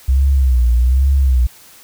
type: tone with vibrato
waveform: sine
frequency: 63.8 Hz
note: C2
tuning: 43 cents flat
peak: -9 dBFS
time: 0.08-1.47 s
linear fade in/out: 10 ms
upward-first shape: sine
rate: 1.2 Hz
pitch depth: 130 cents each way
effects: white hiss -43 dBFS RMS until 1.83 s